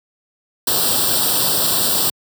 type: noise with comb filter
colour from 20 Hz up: white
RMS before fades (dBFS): -17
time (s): 0.67-2.1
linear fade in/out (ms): 5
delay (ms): 0.23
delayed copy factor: +0.85
effects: high-pass 100 Hz 12 dB/octave